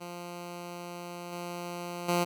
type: tone with level steps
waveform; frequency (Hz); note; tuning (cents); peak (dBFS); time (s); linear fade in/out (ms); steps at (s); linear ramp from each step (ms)
10% pulse; 174.61; F3; 0; -31 / -28 / -17; 0-2.25; 20; 1.32 / 2.08; 10
effects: none